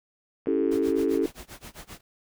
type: click train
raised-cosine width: 0.5 ms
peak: -32 dBFS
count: 81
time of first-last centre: 0.46-1.252 s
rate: 101 Hz
type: chord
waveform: sine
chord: A dominant seventh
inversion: first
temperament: equal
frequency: 277.2 / 329.6 / 392 / 440 Hz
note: C#4 / E4 / G4 / A4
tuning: 0 / 0 / 0 / 0 cents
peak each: -27 dBFS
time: 0.47-1.26 s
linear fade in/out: 2 ms
type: noise with tremolo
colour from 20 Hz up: pink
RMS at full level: -41 dBFS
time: 0.71-2.01 s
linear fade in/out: 5 ms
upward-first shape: sine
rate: 7.6 Hz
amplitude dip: 95%
effects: none